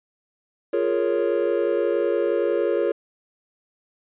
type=chord; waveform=triangle; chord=Bb minor seventh; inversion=second; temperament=equal; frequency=349.2 / 415.3 / 466.2 / 554.4 Hz; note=F4 / Ab4 / Bb4 / Db5; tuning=0 / 0 / 0 / 0 cents; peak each=-23 dBFS; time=0.73-2.92 s; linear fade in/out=5 ms; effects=resampled to 8000 Hz